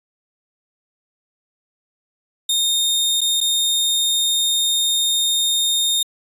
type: tone with dropouts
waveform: sawtooth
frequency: 3673 Hz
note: A#7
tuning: 26 cents flat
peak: -13 dBFS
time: 2.49-6.03 s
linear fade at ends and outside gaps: 5 ms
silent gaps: 3.208-3.214 / 3.405-3.411 s
effects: resampled to 32000 Hz